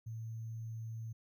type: tone with sample-and-hold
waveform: sine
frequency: 112.7 Hz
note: A2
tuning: 42 cents sharp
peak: -40 dBFS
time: 0.06-1.13 s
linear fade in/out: 10 ms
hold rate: 6300 Hz
effects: none